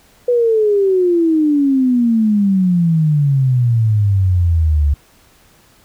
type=exponential sweep; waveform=sine; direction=down; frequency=494.9 to 70.4 Hz; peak=-10 dBFS; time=0.28-4.94 s; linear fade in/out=5 ms; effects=pink hiss -50 dBFS RMS until 5.84 s